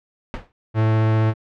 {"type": "noise with exponential decay", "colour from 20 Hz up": "pink", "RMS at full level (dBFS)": -25, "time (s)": [0.34, 0.52], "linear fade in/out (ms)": 0, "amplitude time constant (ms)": 38}
{"type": "tone with vibrato", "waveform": "45% pulse", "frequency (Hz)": 110, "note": "A2", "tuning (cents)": 0, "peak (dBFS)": -15, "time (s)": [0.74, 1.34], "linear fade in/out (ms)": 50, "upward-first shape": "triangle", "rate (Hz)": 15, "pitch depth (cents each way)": 10}
{"effects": ["low-pass 2000 Hz 12 dB/octave"]}